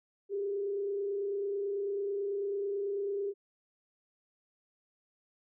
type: tone with frequency modulation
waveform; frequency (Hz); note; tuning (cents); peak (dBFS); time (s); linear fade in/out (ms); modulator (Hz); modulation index
sine; 400.7; G4; +38; -31; 0.29-3.34; 50; 29.1; 0.41
effects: none